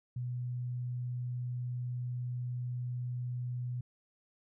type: tone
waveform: sine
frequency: 123.47 Hz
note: B2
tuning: in tune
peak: -34 dBFS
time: 0.16-3.81 s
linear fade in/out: 5 ms
effects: none